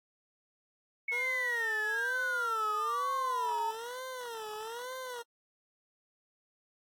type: exponential sweep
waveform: sine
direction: down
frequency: 2217 to 896 Hz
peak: -30 dBFS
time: 1.08-3.71 s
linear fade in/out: 5 ms
type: tone with vibrato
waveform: 20% pulse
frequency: 470 Hz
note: A#4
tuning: 14 cents sharp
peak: -34 dBFS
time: 1.11-5.23 s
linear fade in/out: 20 ms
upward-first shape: sine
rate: 1.1 Hz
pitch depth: 170 cents each way
effects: AAC 64 kbps

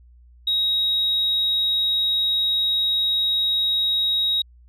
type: tone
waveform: sine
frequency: 3795 Hz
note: A#7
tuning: 30 cents sharp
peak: -17 dBFS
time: 0.47-4.42 s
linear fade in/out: 5 ms
effects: tanh soft clip ceiling -14 dBFS + added 60 Hz sine -47 dBFS peak until 4.68 s

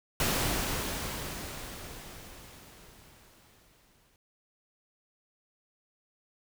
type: noise with exponential decay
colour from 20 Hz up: pink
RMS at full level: -27 dBFS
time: 0.2-4.16 s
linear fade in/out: 1 ms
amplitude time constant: 860 ms
effects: none

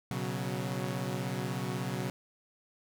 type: chord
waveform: sawtooth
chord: B suspended second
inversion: none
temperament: equal with one note detuned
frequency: 122.19 / 138.59 / 185 Hz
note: B2 / C#3 / F#3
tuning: -18 / 0 / 0 cents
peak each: -33 dBFS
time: 0.11-2.1 s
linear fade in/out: 0 ms
effects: none

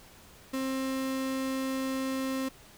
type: tone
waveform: 35% pulse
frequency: 264.8 Hz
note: C4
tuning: 21 cents sharp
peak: -28 dBFS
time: 0.53-2.49 s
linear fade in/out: 10 ms
effects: pink hiss -54 dBFS RMS until 2.77 s

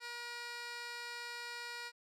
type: tone with band-pass filter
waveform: 15% pulse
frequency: 477.5 Hz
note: A#4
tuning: 42 cents sharp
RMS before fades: -45 dBFS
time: 0-1.92 s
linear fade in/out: 50 ms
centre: 3400 Hz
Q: 1
effects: none

